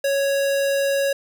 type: tone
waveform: square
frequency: 554.4 Hz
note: C#5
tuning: in tune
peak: -19 dBFS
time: 0.04-1.13 s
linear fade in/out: 5 ms
effects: none